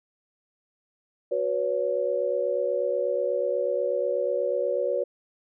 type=chord; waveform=sine; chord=F# suspended fourth; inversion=none; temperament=equal with one note detuned; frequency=370 / 493.9 / 562.1 Hz; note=F#4 / B4 / C#5; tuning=0 / 0 / +24 cents; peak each=-31 / -27 / -26 dBFS; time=1.31-5.04 s; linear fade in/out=10 ms; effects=none